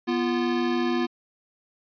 square tone pair together, 244.7 / 345.3 Hz, B3 / F4, -16 / -20 cents, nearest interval tritone, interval 596 cents, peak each -26 dBFS, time 0.07-1.07 s, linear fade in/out 20 ms, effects resampled to 11025 Hz

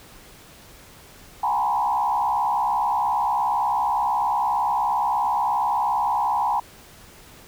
sine tone with frequency modulation, 897 Hz, A5, 33 cents sharp, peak -19 dBFS, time 1.43-6.6 s, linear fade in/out 5 ms, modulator 68.6 Hz, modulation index 1.7, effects pink hiss -47 dBFS RMS until 7.47 s

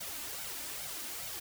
white noise with flanger, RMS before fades -41 dBFS, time 0-1.4 s, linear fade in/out 10 ms, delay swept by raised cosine 1.3 to 3.4 ms, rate 2.4 Hz, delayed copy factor +0.6, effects none

